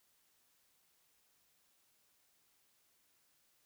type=silence; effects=white hiss -74 dBFS RMS until 3.65 s